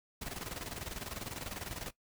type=noise with tremolo; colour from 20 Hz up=pink; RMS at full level=-40 dBFS; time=0.21-1.91 s; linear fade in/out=10 ms; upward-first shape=square; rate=20 Hz; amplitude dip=65%; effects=noise-tail reverb RT60 0.1 s tail -17 dB re dry